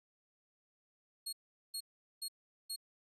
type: tone bursts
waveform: 25% pulse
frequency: 4300 Hz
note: C8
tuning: 47 cents sharp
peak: -34 dBFS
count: 4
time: 1.26-2.762 s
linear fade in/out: 10 ms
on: 68 ms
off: 410 ms
effects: none